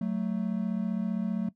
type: tone pair together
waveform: triangle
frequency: 186.5 / 221.8 Hz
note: F#3 / A3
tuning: +14 / +14 cents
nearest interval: minor third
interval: 300 cents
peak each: -28 dBFS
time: 0.01-1.49 s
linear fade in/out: 5 ms
effects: noise-tail reverb RT60 0.1 s tail -18 dB re dry